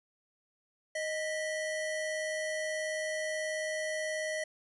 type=tone pair together; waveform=square; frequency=622.3 / 1965.4 Hz; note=D#5 / B6; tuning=0 / -9 cents; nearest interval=octave + minor sixth; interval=1991 cents; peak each=-35 / -38 dBFS; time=0.95-4.44 s; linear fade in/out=5 ms; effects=resampled to 24000 Hz